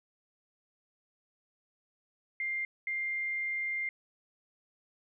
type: tone bursts at uneven times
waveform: sine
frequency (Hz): 2100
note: C7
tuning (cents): +6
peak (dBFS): -31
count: 2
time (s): 2.4-2.65 / 2.87-3.89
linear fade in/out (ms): 2
effects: none